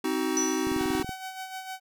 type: chord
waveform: square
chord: C diminished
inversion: none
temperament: just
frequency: 261.6 / 314 / 376.7 Hz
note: C4 / Eb4 / Gb4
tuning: 0 / +16 / +31 cents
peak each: -32 / -30 / -31 dBFS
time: 0.04-1.03 s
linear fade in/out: 5 ms
type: tone with exponential decay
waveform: sine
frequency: 5920 Hz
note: F#8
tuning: in tune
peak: -23 dBFS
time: 0.37-0.88 s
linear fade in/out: 0 ms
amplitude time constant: 110 ms
type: click train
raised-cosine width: 3 ms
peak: -23 dBFS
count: 10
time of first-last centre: 0.67-1.093 s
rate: 21.3 Hz
type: tone with tremolo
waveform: sawtooth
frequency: 756 Hz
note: F#5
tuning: 37 cents sharp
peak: -30 dBFS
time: 0.77-1.8 s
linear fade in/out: 50 ms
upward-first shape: sine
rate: 6.6 Hz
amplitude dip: 55%
effects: none